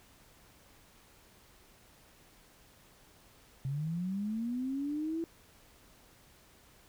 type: linear sweep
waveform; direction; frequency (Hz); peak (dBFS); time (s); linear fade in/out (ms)
sine; up; 130.9 to 335.2; -32; 3.65-5.24; 0
effects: pink hiss -61 dBFS RMS until 6.88 s